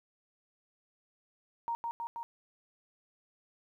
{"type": "tone with echo", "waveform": "sine", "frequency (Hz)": 932.3, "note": "A#5", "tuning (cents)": 0, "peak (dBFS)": -31, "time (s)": [1.68, 1.75], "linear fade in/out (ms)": 0, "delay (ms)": 160, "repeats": 3, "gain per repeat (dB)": -2, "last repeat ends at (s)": 2.23, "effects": ["12-bit"]}